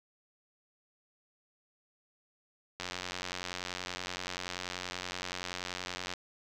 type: click train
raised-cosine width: 0.2 ms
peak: -19 dBFS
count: 303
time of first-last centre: 2.8-6.137 s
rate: 90.5 Hz
effects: none